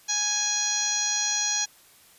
harmonic tone, 830.6 Hz, G#5, in tune, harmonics 1 / 2 / 3 / 4 / 5 / 6 / 7 / 8, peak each -37 / -35 / -38 / -34 / -31 / -39 / -28 / -28 dBFS, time 0.08-1.66 s, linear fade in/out 20 ms, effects white hiss -55 dBFS RMS until 2.18 s + resampled to 32000 Hz

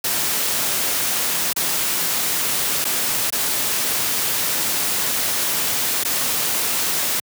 white noise with dropouts, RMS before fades -21 dBFS, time 0.04-7.2 s, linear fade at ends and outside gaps 5 ms, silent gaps 1.531-1.562 / 2.844-2.85 / 3.303-3.324 / 6.037-6.048 s, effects high-pass 100 Hz 12 dB/octave

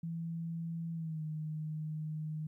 sine tone with pitch glide, 165.9 to 154.79 Hz, E3 to D#3, +11 to -9 cents, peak -36 dBFS, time 0.03-2.47 s, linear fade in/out 5 ms, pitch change -120 cents, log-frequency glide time 0.93-1.23 s, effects 13-bit

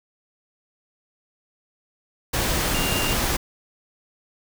sine tone in noise, 2794 Hz, F7, in tune, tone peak -28 dBFS, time 2.74-3.14 s, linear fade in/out 10 ms, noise pink, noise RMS -23 dBFS, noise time 2.33-3.37 s, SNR -8 dB, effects none

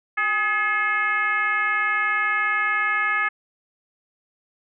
sine tone with frequency modulation, 1702 Hz, G#6, 42 cents sharp, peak -19 dBFS, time 0.17-3.29 s, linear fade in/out 10 ms, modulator 443 Hz, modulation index 1.3, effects none

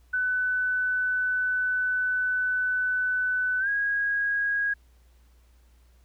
sine tone with pitch glide, 1500 to 1645.2 Hz, F#6 to G#6, +23 to -17 cents, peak -23 dBFS, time 0.13-4.74 s, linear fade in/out 10 ms, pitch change +160 cents, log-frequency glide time 3.59-3.69 s, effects added 60 Hz sine -55 dBFS peak until 6.04 s + pink hiss -67 dBFS RMS until 6.04 s

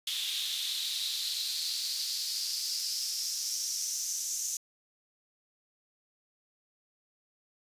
pink noise with high-pass filter sweep, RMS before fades -34 dBFS, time 0.07-4.57 s, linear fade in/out 2 ms, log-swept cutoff 3400 to 6400 Hz, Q 5.2, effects resampled to 32000 Hz

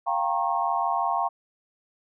sine chord, G half-diminished seventh, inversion third, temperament equal with one note detuned, 698.5 / 784 / 932.3 / 1085.3 Hz, F5 / G5 / Bb5 / Db6, 0 / 0 / 0 / -37 cents, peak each -28 dBFS, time 0.06-1.29 s, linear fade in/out 20 ms, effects none

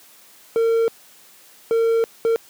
triangle tone bursts at uneven times, 456.6 Hz, A#4, 36 cents flat, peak -13 dBFS, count 3, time 0.56-0.88 / 1.71-2.04 / 2.25-2.36 s, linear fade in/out 0 ms, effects white hiss -49 dBFS RMS until 2.49 s + high-pass 150 Hz 12 dB/octave

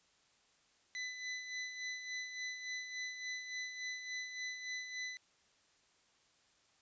sawtooth tone with tremolo, 2003 Hz, B6, 24 cents sharp, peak -35 dBFS, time 0.95-5.17 s, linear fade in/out 0 ms, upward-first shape sine, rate 3.5 Hz, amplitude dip 55%, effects white hiss -71 dBFS RMS until 6.81 s + resampled to 16000 Hz

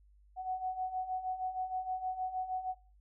sine beating tone pair, 740 / 746.4 Hz, F#5 / F#5, 0 / +15 cents, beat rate 6.4 Hz, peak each -40 / -35 dBFS, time 0.36-2.75 s, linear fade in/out 50 ms, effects noise-tail reverb RT60 0.4 s tail -22 dB re dry + added 50 Hz sine -60 dBFS peak until 3 s

